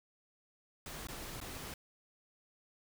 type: noise with dropouts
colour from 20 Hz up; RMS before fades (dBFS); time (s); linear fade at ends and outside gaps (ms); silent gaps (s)
pink; -45; 0.86-1.74; 2; 1.071-1.085 / 1.403-1.413
effects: none